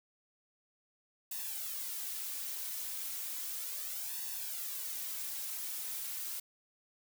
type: noise with flanger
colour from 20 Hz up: blue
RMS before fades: -40 dBFS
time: 1.31-6.4 s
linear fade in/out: 5 ms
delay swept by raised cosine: 1.1 to 4 ms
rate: 0.34 Hz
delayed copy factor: +0.7
effects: none